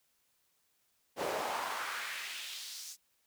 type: noise with high-pass filter sweep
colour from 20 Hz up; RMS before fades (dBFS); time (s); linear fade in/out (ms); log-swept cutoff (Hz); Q
brown; -39; 1.16-2.97; 50; 470 to 6600; 1.8
effects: white hiss -75 dBFS RMS until 3.26 s